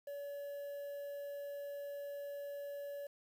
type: tone with quantisation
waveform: triangle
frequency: 570 Hz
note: C#5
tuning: 48 cents sharp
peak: -40 dBFS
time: 0.07-3.07 s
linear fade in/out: 5 ms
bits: 10
effects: none